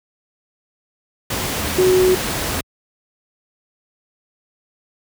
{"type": "tone in noise", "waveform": "sine", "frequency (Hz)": 370, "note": "F#4", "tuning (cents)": 0, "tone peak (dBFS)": -11, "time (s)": [1.78, 2.15], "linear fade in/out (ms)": 5, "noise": "pink", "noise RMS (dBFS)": -22, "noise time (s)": [1.3, 2.61], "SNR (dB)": 8, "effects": ["high-pass 60 Hz 12 dB/octave"]}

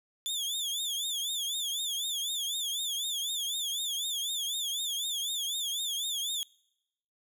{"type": "tone with vibrato", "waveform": "sawtooth", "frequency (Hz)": 3443, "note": "A7", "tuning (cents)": -38, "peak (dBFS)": -28, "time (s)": [0.26, 6.43], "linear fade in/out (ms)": 0, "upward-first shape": "triangle", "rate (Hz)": 4, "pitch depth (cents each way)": 150, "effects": ["noise-tail reverb RT60 0.9 s tail -26 dB re dry"]}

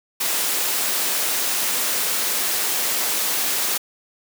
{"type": "high-pass noise", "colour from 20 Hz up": "white", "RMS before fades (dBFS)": -22, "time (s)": [0.2, 3.78], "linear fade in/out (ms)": 10, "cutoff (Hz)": 260, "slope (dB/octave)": 12, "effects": []}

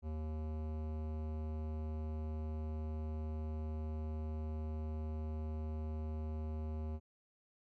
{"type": "tone with hard clipping", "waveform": "sine", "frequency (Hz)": 77.78, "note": "D#2", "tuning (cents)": 0, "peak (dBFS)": -40, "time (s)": [0.02, 7], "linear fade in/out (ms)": 50, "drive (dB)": 17, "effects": []}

